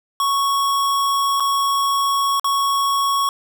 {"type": "tone with dropouts", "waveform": "square", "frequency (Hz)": 1108.7, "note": "C#6", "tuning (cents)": 0, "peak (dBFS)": -17, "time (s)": [0.2, 3.29], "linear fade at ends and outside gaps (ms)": 1, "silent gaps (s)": [[1.399, 1.404], [2.397, 2.444]], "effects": []}